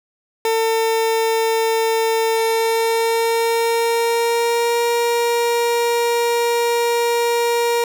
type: tone with pitch glide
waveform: 30% pulse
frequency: 450 to 471.8 Hz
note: A4 to A#4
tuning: +39 to +21 cents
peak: -13 dBFS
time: 0.45-7.84 s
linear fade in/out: 2 ms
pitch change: +82 cents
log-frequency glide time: 2.33-4.84 s
effects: none